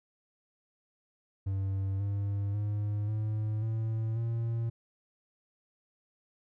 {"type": "tone with pitch steps", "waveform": "triangle", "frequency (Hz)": [97, 100.42, 103.96, 107.63, 111.42, 115.35], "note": ["G2", "G2", "G#2", "A2", "A2", "A#2"], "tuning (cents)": [-18, 42, 2, -38, 22, -18], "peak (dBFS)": -27, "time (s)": [1.46, 4.7], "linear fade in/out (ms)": 10, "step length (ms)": 540, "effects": []}